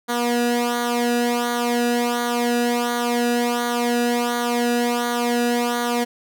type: tone with flanger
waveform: sawtooth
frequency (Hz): 240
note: B3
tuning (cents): -49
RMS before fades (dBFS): -21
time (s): 0.08-6.05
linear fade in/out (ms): 20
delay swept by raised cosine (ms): 0.38 to 0.93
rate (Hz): 1.4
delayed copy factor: -0.8
effects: none